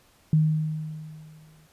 sine tone with exponential decay, 155.56 Hz, D#3, in tune, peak -15 dBFS, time 0.33-1.67 s, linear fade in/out 2 ms, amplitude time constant 290 ms, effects pink hiss -60 dBFS RMS until 1.72 s + resampled to 32000 Hz

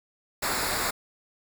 pink noise with comb filter, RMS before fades -28 dBFS, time 0.42-0.91 s, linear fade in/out 10 ms, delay 0.33 ms, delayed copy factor -0.7, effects none

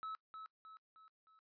triangle tone with echo, 1298 Hz, E6, 27 cents flat, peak -40 dBFS, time 0.03-0.15 s, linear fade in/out 0 ms, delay 310 ms, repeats 4, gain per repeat -6 dB, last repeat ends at 1.39 s, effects noise-tail reverb RT60 0.1 s tail -22 dB re dry + resampled to 11025 Hz

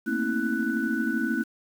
sine tone cluster, 225.5 / 238.2 / 267.8 / 324.1 / 1487 Hz, A3 / A#3 / C4 / E4 / F#6, +43 / +38 / +40 / -29 / +8 cents, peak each -30 dBFS, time 0.06-1.44 s, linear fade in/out 20 ms, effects tanh soft clip ceiling -12 dBFS + 8-bit

